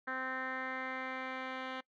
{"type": "tone with low-pass filter sweep", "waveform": "10% pulse", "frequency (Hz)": 260, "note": "C4", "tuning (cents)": -11, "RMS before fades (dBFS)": -40, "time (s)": [0.07, 1.81], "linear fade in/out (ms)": 10, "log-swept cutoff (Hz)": [1700, 2700], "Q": 5.3, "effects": ["noise-tail reverb RT60 0.1 s tail -22 dB re dry"]}